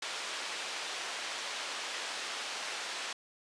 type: band-pass noise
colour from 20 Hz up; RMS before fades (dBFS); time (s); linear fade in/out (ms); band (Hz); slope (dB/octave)
white; -39; 0.02-3.13; 5; 500 to 4300; 12
effects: resampled to 22050 Hz